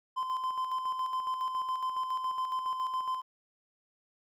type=tone with tremolo; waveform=triangle; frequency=1031 Hz; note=C6; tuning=26 cents flat; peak=-27 dBFS; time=0.16-3.22 s; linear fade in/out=20 ms; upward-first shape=square; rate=7.2 Hz; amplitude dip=45%; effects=none